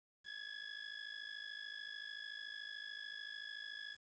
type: ring-modulated tone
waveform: 25% pulse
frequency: 1688 Hz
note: G#6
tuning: 28 cents sharp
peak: -39 dBFS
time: 0.24-3.97 s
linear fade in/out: 50 ms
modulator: 26.8 Hz
effects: resampled to 16000 Hz + 11-bit